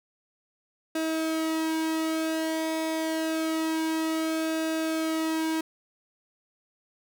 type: tone with flanger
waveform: sawtooth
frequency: 320 Hz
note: D#4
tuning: 49 cents sharp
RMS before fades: -28 dBFS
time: 0.95-5.61 s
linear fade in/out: 5 ms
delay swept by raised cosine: 0.94 to 2.44 ms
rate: 0.27 Hz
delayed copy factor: -0.55
effects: none